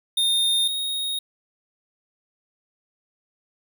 square tone pair in turn, 3657 / 3736 Hz, A#7 / A#7, -34 / +3 cents, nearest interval unison, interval 37 cents, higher second, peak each -19 / -25 dBFS, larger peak first, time 0.17-0.68 / 0.68-1.19 s, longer neither, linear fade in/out 5 ms, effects none

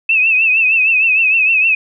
sine tone with vibrato, 2600 Hz, E7, 24 cents flat, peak -9 dBFS, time 0.09-1.75 s, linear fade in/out 5 ms, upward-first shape triangle, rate 6.5 Hz, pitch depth 91 cents each way, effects none

